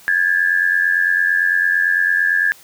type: tone pair together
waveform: sine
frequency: 1638 / 1726.9 Hz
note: G#6 / A6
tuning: -24 / -33 cents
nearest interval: minor second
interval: 91 cents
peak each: -16 dBFS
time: 0.08-2.52 s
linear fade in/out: 0 ms
effects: white hiss -45 dBFS RMS until 2.63 s